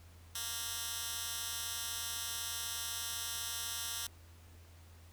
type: tone with high-pass filter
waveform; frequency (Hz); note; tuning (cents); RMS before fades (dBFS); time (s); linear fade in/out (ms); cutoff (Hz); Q
10% pulse; 232; A#3; -8; -40; 0.35-4.07; 2; 3700; 0.54
effects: added 84 Hz sine -55 dBFS peak until 5.12 s + pink hiss -63 dBFS RMS until 5.12 s